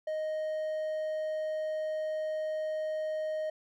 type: tone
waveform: triangle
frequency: 622.3 Hz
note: D#5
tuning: in tune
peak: -29 dBFS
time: 0.07-3.5 s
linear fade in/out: 5 ms
effects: none